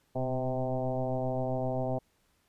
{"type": "tone with frequency modulation", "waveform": "sine", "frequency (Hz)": 386.2, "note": "G4", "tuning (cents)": -26, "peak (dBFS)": -28, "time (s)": [0.15, 1.99], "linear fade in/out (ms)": 10, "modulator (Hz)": 130, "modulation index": 2.9, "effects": ["pink hiss -71 dBFS RMS until 2.48 s", "resampled to 32000 Hz"]}